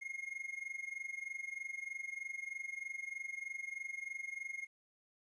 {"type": "tone with amplitude modulation", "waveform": "triangle", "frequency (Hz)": 2144, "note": "C7", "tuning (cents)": 42, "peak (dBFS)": -36, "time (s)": [0.01, 4.67], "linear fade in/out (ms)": 20, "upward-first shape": "sine", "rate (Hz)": 23.2, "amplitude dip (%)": 85, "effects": ["resampled to 24000 Hz", "13-bit"]}